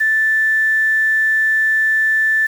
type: tone with quantisation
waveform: sine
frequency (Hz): 1760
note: A6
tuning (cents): 0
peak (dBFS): -12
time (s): 0-2.47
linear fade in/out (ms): 10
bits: 6
effects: none